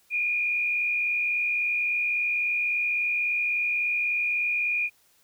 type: tone with frequency modulation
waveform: sine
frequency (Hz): 2431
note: D#7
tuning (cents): -41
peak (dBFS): -23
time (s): 0.1-4.9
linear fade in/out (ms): 50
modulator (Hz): 63.6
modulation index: 0.84
effects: white hiss -63 dBFS RMS until 5.23 s